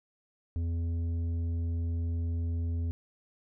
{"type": "tone with tanh clipping", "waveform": "sine", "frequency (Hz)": 84.1, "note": "E2", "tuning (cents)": 35, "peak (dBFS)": -30, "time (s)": [0.56, 2.91], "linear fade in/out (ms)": 0, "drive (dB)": 8, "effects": []}